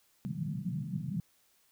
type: band-pass noise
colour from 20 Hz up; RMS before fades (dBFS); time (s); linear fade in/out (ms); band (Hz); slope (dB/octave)
white; -36; 0.25-1.2; 0; 130 to 190; 48
effects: white hiss -69 dBFS RMS until 1.71 s